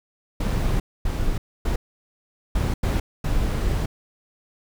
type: noise bursts at uneven times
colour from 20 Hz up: brown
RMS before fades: -22 dBFS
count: 6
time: 0.4-0.8 / 1.05-1.38 / 1.65-1.76 / 2.55-2.74 / 2.83-3 / 3.24-3.86 s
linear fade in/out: 5 ms
effects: none